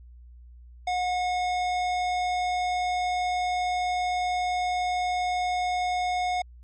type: tone with hard clipping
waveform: sine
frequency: 725 Hz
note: F#5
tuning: 35 cents flat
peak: -26 dBFS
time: 0.87-6.42 s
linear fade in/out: 5 ms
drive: 14 dB
effects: added 60 Hz sine -45 dBFS peak until 6.63 s + MP3 48 kbps